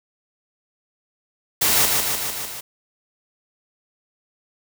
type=noise with echo; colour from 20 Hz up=white; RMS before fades=-18 dBFS; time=1.61-1.86 s; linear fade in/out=10 ms; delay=150 ms; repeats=5; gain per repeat=-3 dB; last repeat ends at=2.61 s; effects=none